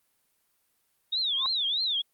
sine tone with vibrato, 3664 Hz, A#7, 31 cents flat, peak -25 dBFS, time 1.12-2.02 s, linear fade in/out 10 ms, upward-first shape triangle, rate 3.2 Hz, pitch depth 260 cents each way
sine tone with exponential growth, 1065 Hz, C6, 30 cents sharp, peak -27 dBFS, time 1.32-1.46 s, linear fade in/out 0 ms, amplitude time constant 29 ms
effects white hiss -72 dBFS RMS until 2.13 s + Opus 32 kbps

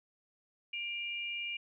sine tone pair together, 2377 / 2840 Hz, D7 / F7, +20 / +28 cents, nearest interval minor third, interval 308 cents, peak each -38 / -39 dBFS, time 0.73-1.57 s, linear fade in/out 5 ms, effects none

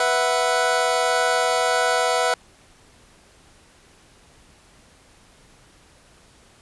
25% pulse chord, B suspended fourth, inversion none, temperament equal, 493.9 / 659.3 / 740 Hz, B4 / E5 / F#5, 0 / 0 / 0 cents, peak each -19 dBFS, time 0-2.34 s, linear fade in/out 2 ms, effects pink hiss -53 dBFS RMS until 6.61 s + resampled to 24000 Hz

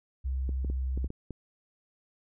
sine tone with pitch glide, 65.5 to 64.86 Hz, C2 to C2, +2 to -15 cents, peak -28 dBFS, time 0.24-1.08 s, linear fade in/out 20 ms, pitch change -17 cents, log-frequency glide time 0.55-0.83 s
clicks, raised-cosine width 3 ms, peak -25 dBFS, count 7, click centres 0.492 / 0.647 / 0.7 / 0.976 / 1.044 / 1.104 / 1.307 s
effects none

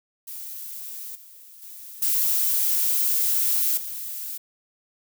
violet noise with level steps, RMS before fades -36 / -47 / -41 / -22 / -33 dBFS, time 0.27-4.38 s, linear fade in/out 10 ms, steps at 1.15 / 1.62 / 2.02 / 3.77 s, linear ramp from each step 5 ms, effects none

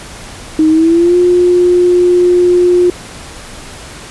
sine tone with pitch glide, 313.4 to 355.9 Hz, D#4 to F4, +13 to +33 cents, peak -5 dBFS, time 0.59-2.9 s, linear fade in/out 2 ms, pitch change +220 cents, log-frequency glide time 0.69-1.16 s, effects pink hiss -30 dBFS RMS until 4.1 s + resampled to 24000 Hz

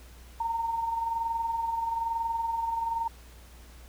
sine tone with amplitude modulation, 917 Hz, A#5, 29 cents flat, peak -25 dBFS, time 0.4-3.08 s, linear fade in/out 5 ms, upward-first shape sine, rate 21.1 Hz, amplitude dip 50%, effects added 60 Hz sine -48 dBFS peak until 3.88 s + pink hiss -55 dBFS RMS until 3.88 s

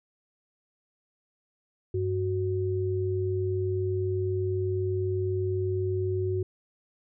sine tone pair together, 98 / 370 Hz, G2 / F#4, 0 / 0 cents, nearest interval octave + major seventh, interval 2300 cents, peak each -28 / -28 dBFS, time 1.94-6.43 s, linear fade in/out 5 ms, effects none

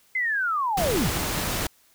sine linear sweep, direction down, 2093 to 73.42 Hz, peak -22 dBFS, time 0.15-1.1 s, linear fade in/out 5 ms
pink noise, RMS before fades -27 dBFS, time 0.77-1.67 s, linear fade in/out 5 ms
effects white hiss -60 dBFS RMS until 1.94 s

